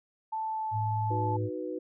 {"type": "tone with pitch glide", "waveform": "sine", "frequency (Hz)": [880, 869.9], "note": ["A5", "A5"], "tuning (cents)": [0, -20], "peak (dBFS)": -30, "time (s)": [0.32, 1.37], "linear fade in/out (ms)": 10, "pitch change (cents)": -20, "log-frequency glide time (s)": [0.45, 0.78]}
{"type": "tone", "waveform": "sine", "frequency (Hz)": 107.7, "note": "A2", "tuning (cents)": -37, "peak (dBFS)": -29, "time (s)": [0.71, 1.5], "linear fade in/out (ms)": 50}
{"type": "chord", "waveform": "sine", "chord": "B major", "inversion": "first", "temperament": "equal", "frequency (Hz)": [311.1, 370, 493.9], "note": ["D#4", "F#4", "B4"], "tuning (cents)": [0, 0, 0], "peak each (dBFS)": -37, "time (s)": [1.1, 1.79], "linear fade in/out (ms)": 10}
{"effects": []}